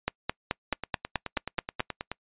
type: two click trains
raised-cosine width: 0.3 ms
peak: -10 / -16 dBFS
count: 9 / 14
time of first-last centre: 0.08-1.804 / 0.73-2.116 s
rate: 4.64 / 9.38 Hz
effects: noise-tail reverb RT60 0.1 s tail -26 dB re dry + resampled to 8000 Hz